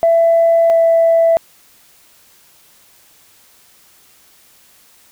sine tone pair in turn, 667 / 662.8 Hz, E5 / E5, +20 / +9 cents, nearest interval unison, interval 11 cents, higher first, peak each -7 dBFS, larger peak neither, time 0.03-0.7 / 0.7-1.37 s, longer neither, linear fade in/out 0 ms, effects tanh soft clip ceiling -4 dBFS + white hiss -49 dBFS RMS until 5.11 s

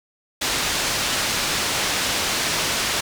white low-pass noise, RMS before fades -23 dBFS, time 0.41-3.01 s, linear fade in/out 10 ms, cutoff 5800 Hz, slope 12 dB/octave, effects none

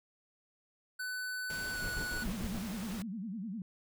square tone with pitch glide, 1500 to 1475.9 Hz, F#6 to F#6, +23 to -5 cents, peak -37 dBFS, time 0.99-2.24 s, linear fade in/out 10 ms, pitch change -28 cents, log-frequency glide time 1.73-1.79 s
pink noise, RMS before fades -45 dBFS, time 1.5-3.02 s, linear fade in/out 0 ms
brown noise with tremolo, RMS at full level -39 dBFS, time 1.82-2.59 s, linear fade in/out 5 ms, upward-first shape square, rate 6.9 Hz, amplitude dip 80%
sine tone with vibrato, 206.2 Hz, G#3, 12 cents flat, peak -37 dBFS, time 2.22-3.62 s, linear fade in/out 2 ms, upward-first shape sine, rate 9.9 Hz, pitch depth 230 cents each way
effects none

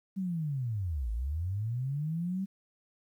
sine linear two-way sweep, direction down then up, 196.9 to 52.2 to 196.9 Hz, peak -30 dBFS, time 0.16-2.46 s, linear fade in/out 20 ms, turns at 1.11 s, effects 11-bit

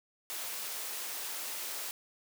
white high-pass noise, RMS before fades -39 dBFS, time 0.3-1.91 s, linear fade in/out 0 ms, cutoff 370 Hz, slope 12 dB/octave, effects none

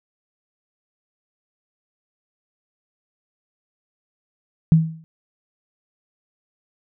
sine tone with exponential decay, 161.1 Hz, E3, 39 cents flat, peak -6 dBFS, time 4.72-5.04 s, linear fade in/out 0 ms, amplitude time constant 69 ms, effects none

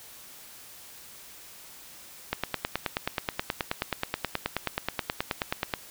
click train, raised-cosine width 0.3 ms, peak -10 dBFS, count 33, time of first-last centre 2.33-5.738 s, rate 9.39 Hz, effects white hiss -48 dBFS RMS until 5.9 s

